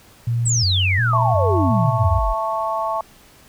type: tone with vibrato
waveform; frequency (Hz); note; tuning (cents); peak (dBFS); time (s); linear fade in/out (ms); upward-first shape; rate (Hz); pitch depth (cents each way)
sine; 104.9; G#2; +18; -17; 0.27-2.19; 5; square; 1.4; 200
type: exponential sweep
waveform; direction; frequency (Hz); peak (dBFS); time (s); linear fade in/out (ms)
sine; down; 8320 to 38.89; -18; 0.45-2.34; 20
type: harmonic tone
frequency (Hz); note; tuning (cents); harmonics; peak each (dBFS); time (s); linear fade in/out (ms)
220.7; A3; +5; 3 / 4 / 5; -24 / -24 / -24; 1.13-3.01; 2
effects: pink hiss -49 dBFS RMS until 3.48 s